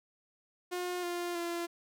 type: tone with pitch steps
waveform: sawtooth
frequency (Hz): 358 / 349.7 / 342.6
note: F4 / F4 / F4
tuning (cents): +43 / +2 / -33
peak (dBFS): -30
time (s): 0.71-1.67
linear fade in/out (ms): 20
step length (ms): 320
effects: none